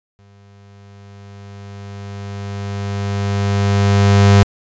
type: tone with exponential growth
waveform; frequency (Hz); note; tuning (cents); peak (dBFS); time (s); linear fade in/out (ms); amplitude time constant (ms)
35% pulse; 100; G2; +35; -4; 0.19-4.43; 0; 920
effects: resampled to 16000 Hz